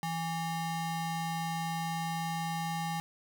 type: ring-modulated tone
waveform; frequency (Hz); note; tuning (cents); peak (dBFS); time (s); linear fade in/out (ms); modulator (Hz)
square; 493.9; B4; 0; -30; 0.03-3; 0; 328
effects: none